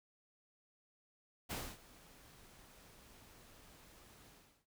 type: noise with ADSR envelope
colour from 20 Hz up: pink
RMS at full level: -41 dBFS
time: 1.49-4.66 s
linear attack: 23 ms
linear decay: 260 ms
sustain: -20 dB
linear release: 370 ms
effects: none